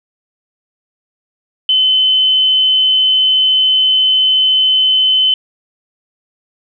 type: tone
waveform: sine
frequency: 3047 Hz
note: G7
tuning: 50 cents flat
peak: -8 dBFS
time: 1.69-5.34 s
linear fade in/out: 2 ms
effects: none